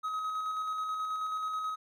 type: tone with tremolo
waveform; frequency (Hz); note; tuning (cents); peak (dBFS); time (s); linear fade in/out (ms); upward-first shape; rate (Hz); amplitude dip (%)
triangle; 1269; D#6; +34; -29; 0.03-1.76; 20; square; 9.3; 25
effects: none